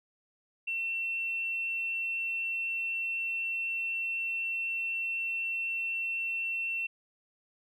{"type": "tone with tanh clipping", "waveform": "triangle", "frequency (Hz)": 2702, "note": "E7", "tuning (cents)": 42, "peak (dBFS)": -30, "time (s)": [0.67, 6.87], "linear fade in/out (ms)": 10, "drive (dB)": 3, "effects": []}